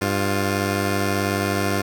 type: tone pair together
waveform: 10% pulse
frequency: 98.58 / 351.3 Hz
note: G2 / F4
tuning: +10 / +10 cents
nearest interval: octave + minor seventh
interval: 2200 cents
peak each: -13 / -17 dBFS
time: 0.01-1.82 s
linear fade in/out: 10 ms
effects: none